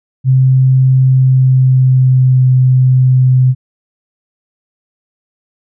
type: tone with pitch glide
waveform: sine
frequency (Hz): 130.81 to 128.64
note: C3 to C3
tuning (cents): 0 to -29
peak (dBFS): -5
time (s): 0.24-3.55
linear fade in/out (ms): 50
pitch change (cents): -29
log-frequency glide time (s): 1.07-2.49
effects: none